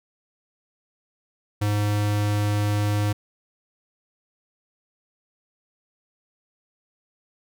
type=tone; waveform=square; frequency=103.83 Hz; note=G#2; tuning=in tune; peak=-21 dBFS; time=1.61-3.13 s; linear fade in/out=10 ms; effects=none